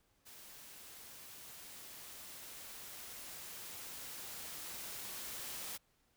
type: noise with level ramp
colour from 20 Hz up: white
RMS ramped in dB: -55 to -44 dBFS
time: 0.25-5.78 s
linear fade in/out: 20 ms
effects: pink hiss -75 dBFS RMS until 6.16 s